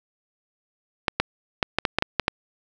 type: clicks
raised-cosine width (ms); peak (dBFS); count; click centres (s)
0.3; -3; 9; 1.082 / 1.2 / 1.628 / 1.786 / 1.852 / 1.986 / 2.024 / 2.197 / 2.281
effects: none